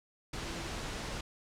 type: tone in noise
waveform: sine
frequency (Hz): 334.6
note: E4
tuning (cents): +26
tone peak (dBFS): -47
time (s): 0.44-0.68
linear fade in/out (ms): 5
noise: pink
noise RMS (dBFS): -39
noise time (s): 0.33-1.21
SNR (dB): -11
effects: low-pass 7000 Hz 12 dB/octave